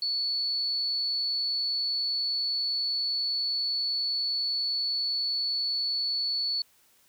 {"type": "tone", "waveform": "sine", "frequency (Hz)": 4435, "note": "C#8", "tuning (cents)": 0, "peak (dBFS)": -26, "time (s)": [0.02, 6.62], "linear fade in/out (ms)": 2, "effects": ["white hiss -63 dBFS RMS until 7.08 s"]}